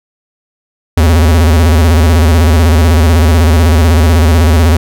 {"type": "tone with vibrato", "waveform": "square", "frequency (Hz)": 81.1, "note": "E2", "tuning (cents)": -28, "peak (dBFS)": -5, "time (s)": [0.97, 4.77], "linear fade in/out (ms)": 5, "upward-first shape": "square", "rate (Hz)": 16, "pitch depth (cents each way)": 110, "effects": []}